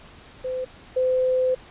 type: tone pair in turn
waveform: sine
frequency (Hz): 512 / 512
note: C5 / C5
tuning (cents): -38 / -38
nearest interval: unison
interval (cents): 0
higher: neither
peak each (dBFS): -25 / -18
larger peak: second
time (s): 0.44-0.65 / 0.96-1.55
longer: second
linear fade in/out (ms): 10
effects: pink hiss -47 dBFS RMS until 1.7 s + resampled to 8000 Hz